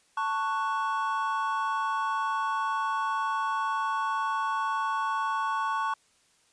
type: chord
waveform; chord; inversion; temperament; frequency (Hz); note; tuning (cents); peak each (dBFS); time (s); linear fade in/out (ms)
triangle; F# minor; first; just; 888 / 1110 / 1480; A5 / C#6 / F#6; +16 / +2 / 0; -29 / -27 / -33; 0.17-5.94; 5
effects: white hiss -65 dBFS RMS until 6.52 s + resampled to 22050 Hz